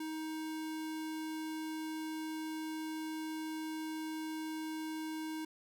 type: tone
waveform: square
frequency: 314.7 Hz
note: D#4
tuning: 20 cents sharp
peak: -39 dBFS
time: 0-5.45 s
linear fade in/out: 5 ms
effects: none